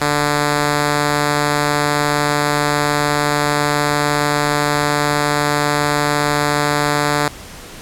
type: tone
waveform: 5% pulse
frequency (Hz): 146.83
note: D3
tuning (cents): 0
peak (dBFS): -3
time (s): 0.01-7.28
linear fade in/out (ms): 2
effects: pink hiss -35 dBFS RMS until 7.81 s + low-pass 12000 Hz 12 dB/octave